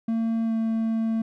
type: tone with pitch glide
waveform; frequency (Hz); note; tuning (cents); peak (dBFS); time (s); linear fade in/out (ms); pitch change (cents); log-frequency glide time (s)
triangle; 226.7 to 224.4; A#3 to A3; -48 to +34; -20; 0.08-1.22; 5; -18; 0.45-0.52
effects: none